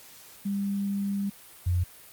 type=tone pair in turn; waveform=sine; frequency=199.5 / 88.87 Hz; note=G3 / F2; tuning=+31 / +31 cents; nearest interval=octave + major second; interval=1400 cents; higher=first; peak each=-26 / -22 dBFS; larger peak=second; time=0.45-1.3 / 1.66-1.84 s; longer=first; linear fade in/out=10 ms; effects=white hiss -50 dBFS RMS until 2.12 s + Opus 48 kbps